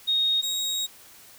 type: tone pair in turn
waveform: sine / 30% pulse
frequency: 3729 / 3781 Hz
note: A#7 / A#7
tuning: 0 / +24 cents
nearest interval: unison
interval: 24 cents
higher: second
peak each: -20 / -23 dBFS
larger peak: first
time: 0.07-0.42 / 0.42-0.87 s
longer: second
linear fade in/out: 20 ms
effects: white hiss -50 dBFS RMS until 1.38 s